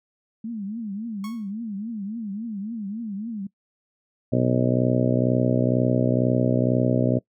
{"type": "tone with vibrato", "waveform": "sine", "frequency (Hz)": 213.7, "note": "G#3", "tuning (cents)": 50, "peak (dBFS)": -28, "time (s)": [0.44, 3.47], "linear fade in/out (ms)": 5, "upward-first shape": "triangle", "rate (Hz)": 3.6, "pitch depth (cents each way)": 200}
{"type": "tone with exponential decay", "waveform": "sawtooth", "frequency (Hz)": 1100, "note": "C#6", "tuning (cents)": -14, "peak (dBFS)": -31, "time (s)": [1.24, 1.51], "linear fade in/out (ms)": 2, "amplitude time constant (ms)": 58}
{"type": "harmonic tone", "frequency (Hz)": 62.1, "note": "B1", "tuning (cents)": 10, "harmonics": [2, 3, 4, 5, 6, 7, 8, 9, 10], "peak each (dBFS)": [-23, -28, -23, -29, -30, -31, -31, -28, -29], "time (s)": [4.32, 7.19], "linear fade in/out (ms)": 10}
{"effects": ["noise-tail reverb RT60 0.1 s tail -22 dB re dry"]}